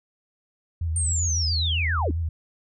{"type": "tone with vibrato", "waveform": "sine", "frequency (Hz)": 82, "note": "E2", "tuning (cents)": -9, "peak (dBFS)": -23, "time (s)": [0.81, 2.29], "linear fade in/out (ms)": 5, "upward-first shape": "square", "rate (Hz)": 7.4, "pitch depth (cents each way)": 45}
{"type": "linear sweep", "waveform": "sine", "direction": "down", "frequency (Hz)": [8870, 212.2], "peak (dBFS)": -24, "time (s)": [0.96, 2.11], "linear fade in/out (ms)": 2}
{"effects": []}